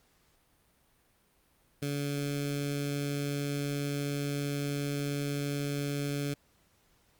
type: tone with notch filter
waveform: 15% pulse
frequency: 142.8 Hz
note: D3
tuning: 48 cents flat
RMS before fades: -33 dBFS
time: 1.82-6.34 s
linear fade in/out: 5 ms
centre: 920 Hz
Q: 0.57
effects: pink hiss -68 dBFS RMS until 7.19 s + Opus 48 kbps